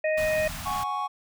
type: harmonic tone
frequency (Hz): 622.3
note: D#5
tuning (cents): 0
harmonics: 1 / 3 / 4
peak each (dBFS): -23 / -31 / -33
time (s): 0.04-0.48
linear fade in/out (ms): 5
type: band-stop noise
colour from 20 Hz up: pink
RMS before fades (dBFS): -36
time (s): 0.17-0.84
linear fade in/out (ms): 10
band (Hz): 270 to 620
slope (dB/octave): 96
type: chord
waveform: triangle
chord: F# suspended second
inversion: none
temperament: equal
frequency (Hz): 740 / 830.6 / 1108.7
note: F#5 / G#5 / C#6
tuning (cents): 0 / 0 / 0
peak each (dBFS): -33 / -30 / -27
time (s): 0.65-1.08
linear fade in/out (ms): 20
effects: none